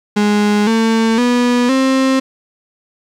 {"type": "tone with pitch steps", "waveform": "35% pulse", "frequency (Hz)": [207.7, 225.2, 244.2, 264.7], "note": ["G#3", "A3", "B3", "C4"], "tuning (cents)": [0, 40, -19, 20], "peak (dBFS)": -9, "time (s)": [0.16, 2.2], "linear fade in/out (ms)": 10, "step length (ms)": 510, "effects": ["low-pass 7000 Hz 12 dB/octave", "8-bit"]}